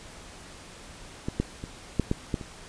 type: clicks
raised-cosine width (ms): 3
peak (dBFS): -16 / -11 / -23 / -9 / -11 / -13 / -25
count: 7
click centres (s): 1.285 / 1.4 / 1.639 / 1.997 / 2.114 / 2.342 / 2.412
effects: pink hiss -46 dBFS RMS until 2.68 s + resampled to 22050 Hz